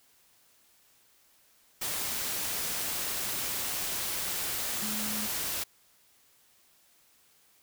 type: tone in noise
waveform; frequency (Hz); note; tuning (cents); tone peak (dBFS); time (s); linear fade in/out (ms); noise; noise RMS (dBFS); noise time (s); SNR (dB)
sine; 213.1; G#3; +45; -37; 4.82-5.27; 10; white; -33; 1.81-5.64; -7
effects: white hiss -64 dBFS RMS until 7.62 s